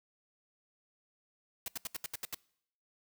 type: noise bursts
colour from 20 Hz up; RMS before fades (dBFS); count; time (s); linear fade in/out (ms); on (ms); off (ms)
white; -38; 8; 1.66-2.346; 2; 21; 74
effects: noise-tail reverb RT60 0.7 s tail -24 dB re dry